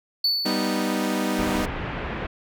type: tone with exponential decay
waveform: triangle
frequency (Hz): 4476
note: C#8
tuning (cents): +16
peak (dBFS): -16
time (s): 0.24-1.21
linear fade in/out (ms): 5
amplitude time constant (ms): 210
type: chord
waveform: sawtooth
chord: G augmented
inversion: none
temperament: equal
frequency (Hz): 196 / 246.9 / 311.1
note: G3 / B3 / D#4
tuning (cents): 0 / 0 / 0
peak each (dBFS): -23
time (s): 0.45-1.66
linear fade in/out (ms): 10
type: low-pass noise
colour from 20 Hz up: pink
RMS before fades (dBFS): -30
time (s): 1.38-2.27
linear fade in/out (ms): 10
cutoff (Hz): 2700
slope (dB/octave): 24
effects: none